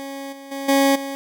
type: tone with level steps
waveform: 20% pulse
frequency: 274.9 Hz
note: C#4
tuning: 14 cents flat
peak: -25 / -32 / -22 / -9 / -22 dBFS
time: 0-1.15 s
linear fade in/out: 0 ms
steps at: 0.32 / 0.51 / 0.68 / 0.95 s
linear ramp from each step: 10 ms
effects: none